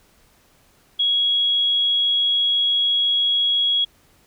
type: tone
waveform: sine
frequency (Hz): 3322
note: G#7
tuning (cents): 0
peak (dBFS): -16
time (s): 0.99-3.85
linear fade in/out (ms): 10
effects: pink hiss -57 dBFS RMS until 4.26 s